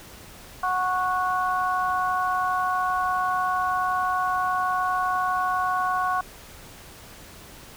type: harmonic tone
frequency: 367.9 Hz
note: F#4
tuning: 10 cents flat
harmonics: 2 / 3 / 4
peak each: -26 / -24 / -30 dBFS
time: 0.63-6.21 s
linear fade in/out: 5 ms
effects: pink hiss -45 dBFS RMS until 7.76 s